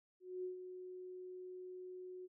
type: tone with ADSR envelope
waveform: sine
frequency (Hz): 366.5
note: F#4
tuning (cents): -16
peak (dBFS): -39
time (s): 0.2-2.28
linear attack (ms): 240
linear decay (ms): 120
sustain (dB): -8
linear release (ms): 33
effects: none